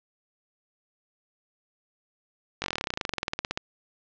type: slowing click train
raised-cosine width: 0.2 ms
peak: -10 dBFS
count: 26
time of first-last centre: 2.62-3.575 s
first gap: 20 ms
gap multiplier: 1.05
effects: low-pass 5000 Hz 12 dB/octave